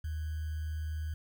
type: tone with sample-and-hold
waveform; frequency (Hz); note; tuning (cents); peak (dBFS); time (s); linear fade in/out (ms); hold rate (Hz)
sine; 77.8; D#2; 0; -33; 0.04-1.14; 5; 1575
effects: none